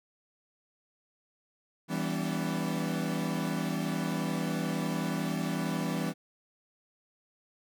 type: chord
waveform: 40% pulse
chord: E minor seventh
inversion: none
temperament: equal with one note detuned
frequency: 164.81 / 196 / 246.9 / 286.8 Hz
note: E3 / G3 / B3 / D4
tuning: 0 / 0 / 0 / -41 cents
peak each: -33 / -34 / -36 / -36 dBFS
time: 1.88-6.14 s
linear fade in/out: 50 ms
effects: none